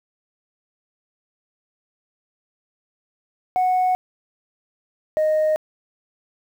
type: tone pair in turn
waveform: sine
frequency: 737 / 619.7 Hz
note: F#5 / D#5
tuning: -7 / -7 cents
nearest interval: minor third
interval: 300 cents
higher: first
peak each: -14 dBFS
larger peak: neither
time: 3.56-3.95 / 5.17-5.56 s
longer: neither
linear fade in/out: 0 ms
effects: tanh soft clip ceiling -14 dBFS + 8-bit